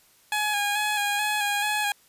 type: tone with vibrato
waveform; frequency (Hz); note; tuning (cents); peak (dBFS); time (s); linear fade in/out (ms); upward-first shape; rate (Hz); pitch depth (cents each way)
15% pulse; 830.6; G#5; 0; -17; 0.32-1.92; 2; square; 2.3; 27
effects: white hiss -59 dBFS RMS until 2.08 s + resampled to 32000 Hz